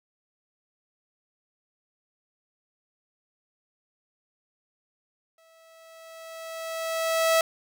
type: tone with exponential growth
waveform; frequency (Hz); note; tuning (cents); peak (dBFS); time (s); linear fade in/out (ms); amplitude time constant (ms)
sawtooth; 652; E5; -19; -14; 5.38-7.41; 2; 440
effects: none